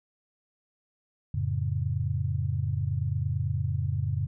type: chord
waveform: sine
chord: F augmented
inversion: none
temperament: equal with one note detuned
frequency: 89.24 / 110 / 138.59 Hz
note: F2 / A2 / C#3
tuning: +38 / 0 / 0 cents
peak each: -30 dBFS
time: 1.34-4.27 s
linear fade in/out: 5 ms
effects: none